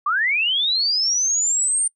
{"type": "linear sweep", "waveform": "sine", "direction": "up", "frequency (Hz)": [1118, 8940], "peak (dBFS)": -17, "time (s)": [0.06, 1.88], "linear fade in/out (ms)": 5, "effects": ["noise-tail reverb RT60 0.1 s tail -24 dB re dry"]}